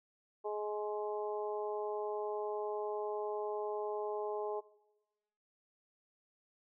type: harmonic tone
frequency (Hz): 210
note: G#3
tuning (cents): +19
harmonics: 2 / 3 / 4 / 5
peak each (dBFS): -37 / -43 / -42 / -47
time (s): 0.44-4.61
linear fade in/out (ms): 20
effects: noise-tail reverb RT60 1.0 s tail -20 dB re dry